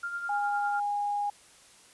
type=tone with tremolo; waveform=sine; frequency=1396.9 Hz; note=F6; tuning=in tune; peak=-30 dBFS; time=0.03-0.8 s; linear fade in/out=5 ms; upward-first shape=sine; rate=9.9 Hz; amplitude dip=50%
type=tone; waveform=sine; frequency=820 Hz; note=G#5; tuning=22 cents flat; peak=-27 dBFS; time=0.29-1.3 s; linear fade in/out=5 ms
effects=white hiss -56 dBFS RMS until 1.93 s + resampled to 24000 Hz